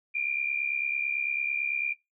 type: tone pair together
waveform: sine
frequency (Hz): 2349 / 2418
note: D7 / D7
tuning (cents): 0 / +50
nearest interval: minor second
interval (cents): 50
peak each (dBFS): -32 / -28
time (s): 0.14-1.94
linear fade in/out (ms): 20
effects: noise-tail reverb RT60 0.2 s tail -22 dB re dry